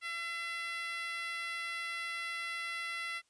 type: tone with high-pass filter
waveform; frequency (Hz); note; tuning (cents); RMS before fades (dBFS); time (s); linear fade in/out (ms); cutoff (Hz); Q
10% pulse; 676; E5; +43; -39; 0.01-3.22; 50; 1700; 4.7
effects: white hiss -74 dBFS RMS until 3.29 s + resampled to 22050 Hz